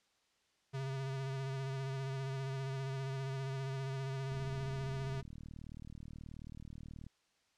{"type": "tone with vibrato", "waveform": "square", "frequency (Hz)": 134.6, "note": "C3", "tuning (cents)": 49, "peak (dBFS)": -38, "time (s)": [0.73, 5.22], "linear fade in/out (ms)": 20, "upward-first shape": "sine", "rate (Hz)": 15, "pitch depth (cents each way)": 29}
{"type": "click train", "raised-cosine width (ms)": 5, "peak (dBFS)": -37, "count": 107, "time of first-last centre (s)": [4.32, 7.066], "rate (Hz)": 38.6}
{"effects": ["white hiss -75 dBFS RMS until 7.57 s", "low-pass 6000 Hz 12 dB/octave"]}